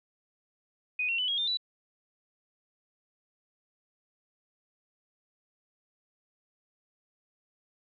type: tone with pitch steps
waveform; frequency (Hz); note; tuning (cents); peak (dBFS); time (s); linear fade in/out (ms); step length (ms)
sine; 2489 / 2730 / 2994 / 3284 / 3602 / 3951; D#7 / F7 / F#7 / G#7 / A7 / B7; 0 / -40 / +20 / -20 / +40 / 0; -27; 0.99-1.572; 5; 97
effects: none